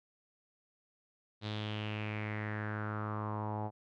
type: tone with low-pass filter sweep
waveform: sawtooth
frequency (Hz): 106.3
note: G#2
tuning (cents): +41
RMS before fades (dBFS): -38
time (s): 1.41-3.71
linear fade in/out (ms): 50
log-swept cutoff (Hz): 3900 to 800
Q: 4.7
effects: none